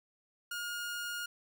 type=tone; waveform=sawtooth; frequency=1426 Hz; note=F6; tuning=36 cents sharp; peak=-33 dBFS; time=0.51-1.26 s; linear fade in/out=5 ms; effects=none